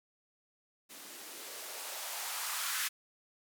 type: noise with band-pass filter sweep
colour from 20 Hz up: violet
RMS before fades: -40 dBFS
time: 0.89-2.89 s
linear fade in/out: 20 ms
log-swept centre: 230 to 1500 Hz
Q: 1.8
effects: none